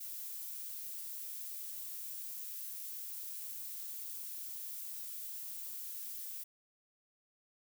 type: noise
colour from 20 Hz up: violet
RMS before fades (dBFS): -44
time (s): 0-6.44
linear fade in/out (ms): 10
effects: none